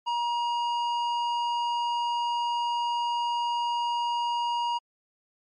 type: tone with tanh clipping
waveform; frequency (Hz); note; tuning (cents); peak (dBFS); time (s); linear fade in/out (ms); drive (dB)
triangle; 950; A#5; +33; -27; 0.06-4.79; 20; 17
effects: low-pass 6000 Hz 12 dB/octave + MP3 48 kbps